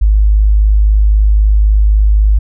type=tone; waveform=sine; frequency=51.91 Hz; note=G#1; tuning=in tune; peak=-5 dBFS; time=0.01-2.39 s; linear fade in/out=10 ms; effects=none